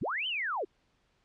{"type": "linear two-way sweep", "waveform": "sine", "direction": "up then down", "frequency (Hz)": [51.3, 3136, 307.9], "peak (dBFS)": -30, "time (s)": [0.01, 0.65], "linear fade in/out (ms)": 10, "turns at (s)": 0.27, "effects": ["pink hiss -72 dBFS RMS until 1.24 s", "low-pass 5000 Hz 12 dB/octave"]}